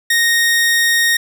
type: tone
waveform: sawtooth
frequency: 1860 Hz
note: A#6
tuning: 4 cents flat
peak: -8 dBFS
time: 0.1-1.17 s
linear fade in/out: 5 ms
effects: none